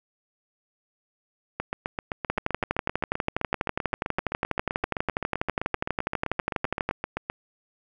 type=two click trains; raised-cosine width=0.5 ms; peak=-13 / -9 dBFS; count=45 / 57; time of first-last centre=1.6-7.299 / 2.3-6.89 s; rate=7.72 / 12.2 Hz; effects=none